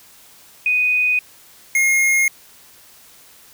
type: tone pair in turn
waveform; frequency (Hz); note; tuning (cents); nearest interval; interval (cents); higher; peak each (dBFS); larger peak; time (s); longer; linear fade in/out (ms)
sine / square; 2489 / 2145; D#7 / C7; 0 / +42; minor third; 258; first; -14; neither; 0.66-1.19 / 1.75-2.28; neither; 2
effects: white hiss -47 dBFS RMS until 3.53 s